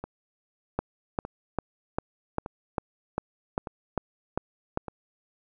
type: two click trains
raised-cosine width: 1 ms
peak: -12 / -21 dBFS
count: 11 / 5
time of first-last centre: 0.79-4.774 / 0.04-4.883 s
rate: 2.51 / 0.826 Hz
effects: none